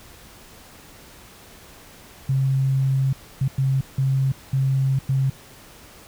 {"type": "tone bursts at uneven times", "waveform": "sine", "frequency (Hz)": 134.2, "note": "C3", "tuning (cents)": 44, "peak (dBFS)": -17, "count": 6, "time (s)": [[2.29, 3.13], [3.41, 3.48], [3.58, 3.81], [3.98, 4.32], [4.53, 4.99], [5.09, 5.3]], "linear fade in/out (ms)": 5, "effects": ["pink hiss -46 dBFS RMS until 6.07 s"]}